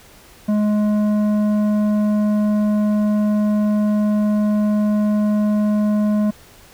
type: tone with tanh clipping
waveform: sine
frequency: 210 Hz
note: G#3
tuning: 19 cents sharp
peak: -16 dBFS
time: 0.48-6.31 s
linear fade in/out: 10 ms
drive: 10 dB
effects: pink hiss -46 dBFS RMS until 6.73 s